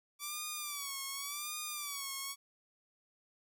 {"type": "tone with vibrato", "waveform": "5% pulse", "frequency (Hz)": 1153, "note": "D6", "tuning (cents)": -32, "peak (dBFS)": -27, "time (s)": [0.19, 2.36], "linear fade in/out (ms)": 50, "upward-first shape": "sine", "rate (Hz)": 0.89, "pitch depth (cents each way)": 100, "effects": []}